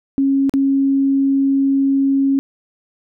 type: tone with dropouts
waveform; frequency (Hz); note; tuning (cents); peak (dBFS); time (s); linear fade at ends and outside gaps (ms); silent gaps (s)
sine; 273.4; C#4; -24; -12; 0.18-2.39; 0; 0.495-0.538
effects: none